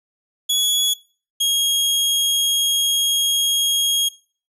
sawtooth tone pair in turn, 3374 / 3274 Hz, G#7 / G#7, +27 / -25 cents, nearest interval minor second, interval 52 cents, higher first, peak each -13 dBFS, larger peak neither, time 0.49-0.94 / 1.4-4.09 s, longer second, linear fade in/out 10 ms, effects noise-tail reverb RT60 0.4 s tail -21 dB re dry + resampled to 32000 Hz

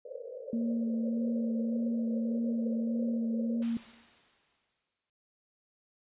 pink band-pass noise, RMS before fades -43 dBFS, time 0.05-3.63 s, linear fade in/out 5 ms, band 460 to 570 Hz, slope 96 dB/octave
sine tone with vibrato, 230 Hz, A#3, 23 cents flat, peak -28 dBFS, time 0.53-3.77 s, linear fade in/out 2 ms, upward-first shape sine, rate 1.7 Hz, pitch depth 18 cents each way
white noise with exponential decay, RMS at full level -45 dBFS, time 3.62-5.1 s, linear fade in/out 1 ms, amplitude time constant 320 ms
effects noise-tail reverb RT60 1.0 s tail -23 dB re dry + resampled to 8000 Hz

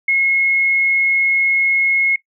sine tone, 2168 Hz, C#7, 39 cents flat, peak -12 dBFS, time 0.08-2.16 s, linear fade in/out 5 ms, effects noise-tail reverb RT60 0.1 s tail -17 dB re dry

